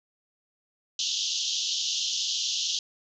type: band-pass noise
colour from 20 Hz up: pink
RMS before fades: -29 dBFS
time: 0.99-2.79 s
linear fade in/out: 2 ms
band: 2900 to 6700 Hz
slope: 96 dB/octave
effects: none